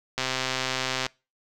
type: click train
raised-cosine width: 0.2 ms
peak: -9 dBFS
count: 116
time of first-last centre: 0.18-1.065 s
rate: 130 Hz
effects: noise-tail reverb RT60 0.3 s tail -25 dB re dry